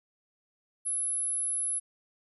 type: tone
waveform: sine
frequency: 10970 Hz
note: F9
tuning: 32 cents flat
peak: -28 dBFS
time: 0.85-1.8 s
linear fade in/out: 20 ms
effects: none